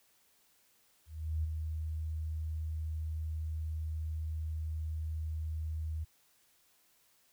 sine tone with ADSR envelope, 78.7 Hz, D#2, 20 cents sharp, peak -29 dBFS, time 1.06-6.05 s, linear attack 380 ms, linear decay 15 ms, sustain -5 dB, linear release 19 ms, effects white hiss -69 dBFS RMS until 7.32 s

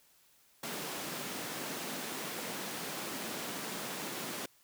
pink high-pass noise, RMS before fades -40 dBFS, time 0.63-4.46 s, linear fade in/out 5 ms, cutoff 170 Hz, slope 24 dB/octave, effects white hiss -66 dBFS RMS until 4.63 s

